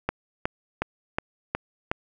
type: click train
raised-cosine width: 0.5 ms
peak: -9 dBFS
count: 6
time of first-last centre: 0.09-1.915 s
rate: 2.74 Hz
effects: none